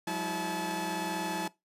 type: tone cluster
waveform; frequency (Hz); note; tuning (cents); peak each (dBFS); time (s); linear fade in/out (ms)
sawtooth; 180.2 / 201.2 / 325.3 / 862; F#3 / G3 / E4 / A5; -45 / +45 / -23 / -36; -34 / -39 / -33 / -31; 0.07-1.48; 5
effects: noise-tail reverb RT60 0.2 s tail -21 dB re dry + resampled to 32000 Hz